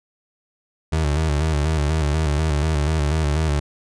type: tone with vibrato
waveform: 30% pulse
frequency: 76 Hz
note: D#2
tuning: 40 cents flat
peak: -15 dBFS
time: 0.92-3.6 s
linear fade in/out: 10 ms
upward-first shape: square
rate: 4.1 Hz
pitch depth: 73 cents each way
effects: resampled to 22050 Hz